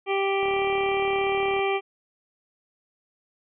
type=harmonic tone; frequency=392 Hz; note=G4; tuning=in tune; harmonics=1 / 2 / 3 / 5 / 6 / 7 / 8; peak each=-24 / -28 / -33 / -38 / -30 / -40 / -38 dBFS; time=0.06-1.81 s; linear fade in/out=50 ms
type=click train; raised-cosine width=1 ms; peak=-25 dBFS; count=44; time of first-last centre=0.43-1.592 s; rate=37 Hz
effects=none